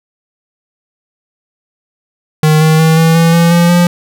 square tone with pitch steps, 154.8 / 157.51 / 160.26 / 163.06 / 165.91 / 168.81 / 171.76 / 174.76 Hz, D#3 / D#3 / E3 / E3 / E3 / E3 / F3 / F3, -9 / +22 / -49 / -19 / +11 / +41 / -29 / +1 cents, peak -6 dBFS, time 2.43-3.87 s, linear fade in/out 2 ms, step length 180 ms, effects none

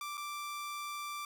sawtooth tone with dropouts, 1174.7 Hz, D6, in tune, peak -35 dBFS, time 0.01-1.25 s, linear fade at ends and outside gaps 2 ms, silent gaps 0.172-0.177 s, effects none

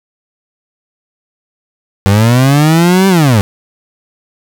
30% pulse linear two-way sweep, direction up then down, 95 to 196 to 95 Hz, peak -3 dBFS, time 2.06-3.41 s, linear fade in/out 0 ms, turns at 3.08 s, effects none

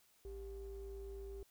triangle ring-modulated tone, 169.1 Hz, E3, 44 cents sharp, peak -39 dBFS, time 0.25-1.43 s, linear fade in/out 2 ms, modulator 224 Hz, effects tanh soft clip ceiling -39 dBFS + white hiss -71 dBFS RMS until 1.5 s

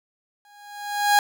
30% pulse tone with exponential growth, 822 Hz, G#5, 18 cents flat, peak -10 dBFS, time 0.45-1.19 s, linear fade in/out 1 ms, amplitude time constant 160 ms, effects none

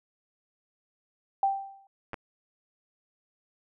sine tone with exponential decay, 784 Hz, G5, in tune, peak -19 dBFS, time 1.43-1.87 s, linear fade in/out 2 ms, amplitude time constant 95 ms
clicks, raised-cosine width 0.5 ms, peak -21 dBFS, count 2, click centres 2.133 / 2.142 s
effects none

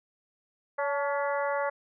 harmonic tone with a mistuned harmonic, 282.6 Hz, C#4, 34 cents sharp, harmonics 2 / 3 / 4 / 5 / 6 / 7, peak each -29 / -33 / -35 / -37 / -39 / -40 dBFS, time 0.78-1.7 s, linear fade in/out 10 ms, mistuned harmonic 3, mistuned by +50 cents, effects none

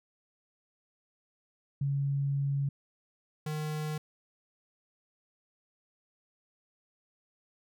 sine / square tone pair in turn, 139.7 / 153.16 Hz, C#3 / D#3, +14 / -27 cents, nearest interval major second, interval 159 cents, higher second, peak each -27 / -33 dBFS, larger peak first, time 1.81-2.69 / 3.46-3.98 s, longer first, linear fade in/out 5 ms, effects none

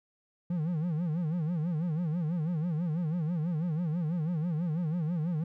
triangle tone with vibrato, 164.81 Hz, E3, in tune, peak -26 dBFS, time 0.5-5.44 s, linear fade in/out 5 ms, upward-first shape sine, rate 6.1 Hz, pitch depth 160 cents each way, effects none

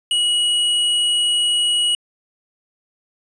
sine tone with hard clipping, 2912 Hz, F#7, 28 cents flat, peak -16 dBFS, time 0.11-1.95 s, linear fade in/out 2 ms, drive 18 dB, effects resampled to 22050 Hz

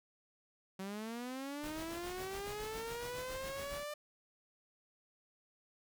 sawtooth linear sweep, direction up, 187.5 to 599 Hz, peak -37 dBFS, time 0.79-3.94 s, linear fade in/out 5 ms
pink noise with tremolo, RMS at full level -47 dBFS, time 1.63-3.84 s, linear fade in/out 10 ms, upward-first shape sine, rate 7.2 Hz, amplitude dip 60%
effects none

